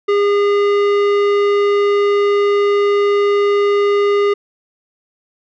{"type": "tone with tanh clipping", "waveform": "sine", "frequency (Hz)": 406.8, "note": "G#4", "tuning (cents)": -36, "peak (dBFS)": -13, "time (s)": [0.08, 4.34], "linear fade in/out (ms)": 10, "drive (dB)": 15, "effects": []}